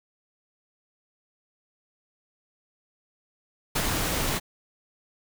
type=noise with ADSR envelope; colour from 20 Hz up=pink; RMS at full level=-24 dBFS; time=3.75-4.4 s; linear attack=11 ms; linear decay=60 ms; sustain=-3 dB; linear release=32 ms; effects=none